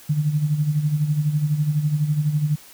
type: tone with tremolo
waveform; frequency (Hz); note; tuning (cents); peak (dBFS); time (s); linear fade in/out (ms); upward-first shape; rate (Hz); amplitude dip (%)
sine; 150; D3; +37; -15; 0.09-2.56; 10; sine; 12; 65
effects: white hiss -46 dBFS RMS until 2.73 s